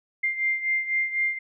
sine beating tone pair, 2099 / 2103 Hz, C7 / C7, +5 / +8 cents, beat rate 4 Hz, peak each -24 / -29 dBFS, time 0.23-1.39 s, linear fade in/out 10 ms, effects none

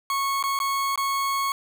40% pulse tone with dropouts, 1101 Hz, C#6, 12 cents flat, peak -22 dBFS, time 0.1-1.52 s, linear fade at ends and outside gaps 1 ms, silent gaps 0.427-0.438 / 0.59-0.601 / 0.958-0.976 s, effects none

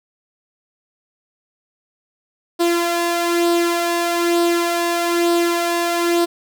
sawtooth tone with flanger, 343 Hz, F4, 31 cents flat, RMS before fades -18 dBFS, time 2.59-6.26 s, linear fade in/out 20 ms, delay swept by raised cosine 0.22 to 1.82 ms, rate 1.1 Hz, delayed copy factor +0.5, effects none

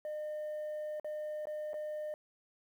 sine tone with dropouts, 607 Hz, D#5, 43 cents flat, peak -34 dBFS, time 0.05-2.14 s, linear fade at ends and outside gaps 1 ms, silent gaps 0.998-1.045 / 1.455-1.47 / 1.733-1.741 s, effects tanh soft clip ceiling -36 dBFS + 11-bit

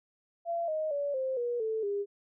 sine tone with pitch steps, 680 / 623.6 / 571.8 / 524.4 / 480.8 / 440.9 / 404.3 Hz, F5 / D#5 / D5 / C5 / B4 / A4 / G#4, -46 / +4 / -46 / +4 / -46 / +4 / -46 cents, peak -29 dBFS, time 0.45-2.06 s, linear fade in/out 50 ms, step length 230 ms, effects none

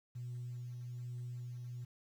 sine tone with tremolo, 122.3 Hz, B2, 16 cents flat, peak -39 dBFS, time 0.15-1.85 s, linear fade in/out 10 ms, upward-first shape triangle, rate 1.2 Hz, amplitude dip 30%, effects tanh soft clip ceiling -37 dBFS + 11-bit

